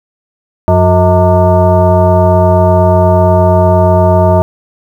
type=tone with frequency modulation; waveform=sine; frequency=363.8 Hz; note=F#4; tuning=29 cents flat; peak=-4 dBFS; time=0.68-4.42 s; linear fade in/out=0 ms; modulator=272 Hz; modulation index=1.9; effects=7-bit